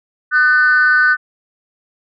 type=tone with amplitude modulation; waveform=sine; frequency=1503 Hz; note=F#6; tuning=27 cents sharp; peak=-4 dBFS; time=0.31-1.17 s; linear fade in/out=50 ms; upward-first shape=sine; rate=278 Hz; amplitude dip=80%; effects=tanh soft clip ceiling -3 dBFS